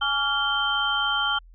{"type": "tone cluster", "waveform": "sine", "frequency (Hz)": [836, 1144, 1397, 3124], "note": ["G#5", "D6", "F6", "G7"], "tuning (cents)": [11, -46, 0, -7], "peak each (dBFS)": [-30, -31, -25, -25], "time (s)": [0.01, 1.39], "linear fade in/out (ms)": 10, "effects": ["added 42 Hz sine -46 dBFS peak until 1.54 s"]}